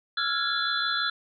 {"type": "tone cluster", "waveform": "sine", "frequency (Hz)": [1348, 1414, 1663, 3448, 4055], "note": ["E6", "F6", "G#6", "A7", "B7"], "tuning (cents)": [38, 21, 2, -36, 45], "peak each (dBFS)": -31, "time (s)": [0.17, 1.1], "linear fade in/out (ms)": 5, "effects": []}